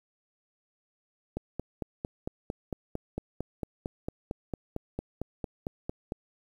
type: click train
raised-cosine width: 2 ms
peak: -19 dBFS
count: 22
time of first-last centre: 1.37-6.121 s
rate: 4.42 Hz
effects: 9-bit